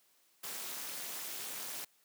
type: noise with amplitude modulation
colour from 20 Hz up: white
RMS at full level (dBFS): -38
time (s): 0.43-1.85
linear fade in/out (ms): 10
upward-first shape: sine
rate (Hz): 296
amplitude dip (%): 95
effects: white hiss -70 dBFS RMS until 2.04 s + high-pass 200 Hz 12 dB/octave